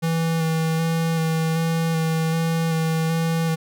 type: tone with vibrato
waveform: square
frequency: 162.8 Hz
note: E3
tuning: 21 cents flat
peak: -20 dBFS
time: 0.02-3.56 s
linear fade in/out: 20 ms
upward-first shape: square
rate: 1.3 Hz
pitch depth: 15 cents each way
effects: none